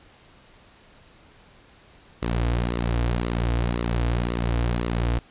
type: tone with flanger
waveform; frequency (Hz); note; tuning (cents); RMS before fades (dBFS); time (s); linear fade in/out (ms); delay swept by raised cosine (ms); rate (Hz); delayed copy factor
sawtooth; 58.8; A#1; +16; -24; 2.22-5.19; 5; 1.2 to 5.3; 1.9; -0.6
effects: pink hiss -53 dBFS RMS until 5.3 s + resampled to 8000 Hz